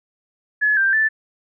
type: tone with pitch steps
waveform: sine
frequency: 1704 / 1577 / 1758 Hz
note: G#6 / G6 / A6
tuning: +44 / +10 / -2 cents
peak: -14 dBFS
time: 0.61-1.09 s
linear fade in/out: 20 ms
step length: 160 ms
effects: none